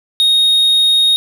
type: tone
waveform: triangle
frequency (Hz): 3729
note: A#7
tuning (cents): 0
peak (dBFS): -7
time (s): 0.2-1.16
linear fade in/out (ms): 0
effects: none